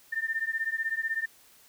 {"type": "beating tone pair", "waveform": "sine", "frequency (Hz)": [1792, 1808], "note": ["A6", "A6"], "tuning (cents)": [31, 47], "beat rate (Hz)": 16, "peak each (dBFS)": -31, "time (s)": [0.12, 1.26], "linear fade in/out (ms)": 10, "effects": ["white hiss -58 dBFS RMS until 1.68 s"]}